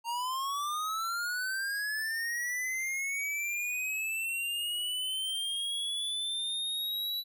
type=linear sweep; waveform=square; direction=up; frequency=919 to 3951 Hz; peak=-32 dBFS; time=0.04-7.24 s; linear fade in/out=50 ms; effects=none